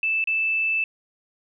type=tone with dropouts; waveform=sine; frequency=2637 Hz; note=E7; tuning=in tune; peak=-20 dBFS; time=0.03-0.84 s; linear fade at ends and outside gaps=2 ms; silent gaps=0.241-0.273 s; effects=none